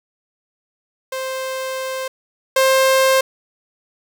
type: tone pair in turn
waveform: sawtooth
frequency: 524 / 528.9 Hz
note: C5 / C5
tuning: +2 / +19 cents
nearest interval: unison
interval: 17 cents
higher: second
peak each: -19 / -8 dBFS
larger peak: second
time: 1.12-2.08 / 2.56-3.21 s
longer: first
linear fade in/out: 5 ms
effects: none